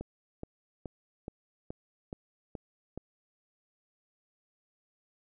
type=click train; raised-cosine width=2 ms; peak=-25 dBFS; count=8; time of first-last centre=0.01-2.976 s; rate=2.36 Hz; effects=none